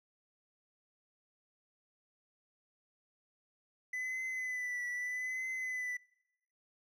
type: tone with vibrato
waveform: triangle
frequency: 2002 Hz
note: B6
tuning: 23 cents sharp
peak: -34 dBFS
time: 3.93-5.97 s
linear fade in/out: 5 ms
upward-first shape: triangle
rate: 0.8 Hz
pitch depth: 44 cents each way
effects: noise-tail reverb RT60 0.9 s tail -25 dB re dry